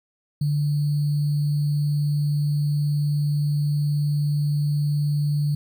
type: tone with sample-and-hold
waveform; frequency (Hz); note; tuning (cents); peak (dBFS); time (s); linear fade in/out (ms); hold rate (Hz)
sine; 146.83; D3; 0; -19; 0.41-5.55; 5; 4410
effects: none